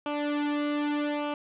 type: tone with flanger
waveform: sawtooth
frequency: 293.7 Hz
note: D4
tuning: in tune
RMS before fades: -29 dBFS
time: 0.06-1.34 s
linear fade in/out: 2 ms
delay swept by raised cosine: 0.52 to 2.22 ms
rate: 0.82 Hz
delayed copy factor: -0.85
effects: resampled to 8000 Hz + 9-bit